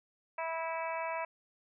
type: harmonic tone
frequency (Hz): 326.8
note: E4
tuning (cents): -15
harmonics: 2 / 3 / 4 / 5 / 6 / 7 / 8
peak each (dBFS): -38 / -37 / -46 / -47 / -48 / -44 / -47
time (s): 0.38-1.25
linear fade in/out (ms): 5
effects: none